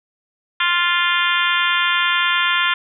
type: harmonic tone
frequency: 349.2 Hz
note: F4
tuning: in tune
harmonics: 3 / 4 / 5 / 6 / 7 / 8 / 9 / 10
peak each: -22 / -21 / -22 / -25 / -25 / -26 / -24 / -25 dBFS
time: 0.6-2.74 s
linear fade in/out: 5 ms
effects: none